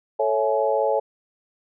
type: chord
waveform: sine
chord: A major seventh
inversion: none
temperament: equal with one note detuned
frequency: 440 / 554.4 / 659.3 / 844.6 Hz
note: A4 / C#5 / E5 / G#5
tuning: 0 / 0 / 0 / +29 cents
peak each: -24 / -22 / -26 / -25 dBFS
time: 0.19-1 s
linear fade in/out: 10 ms
effects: none